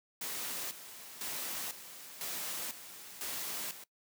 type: noise with tremolo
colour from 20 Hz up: white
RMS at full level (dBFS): -39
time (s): 0.21-3.84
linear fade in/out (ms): 5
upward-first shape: square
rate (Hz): 1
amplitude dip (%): 70
effects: noise-tail reverb RT60 0.1 s tail -20 dB re dry + high-pass 150 Hz 12 dB/octave